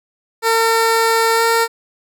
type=tone with pitch glide; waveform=15% pulse; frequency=453.6 to 458.3 Hz; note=A#4 to A#4; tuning=-47 to -29 cents; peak=-6 dBFS; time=0.42-1.68 s; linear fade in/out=50 ms; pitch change=+18 cents; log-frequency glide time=1.34-1.43 s; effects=none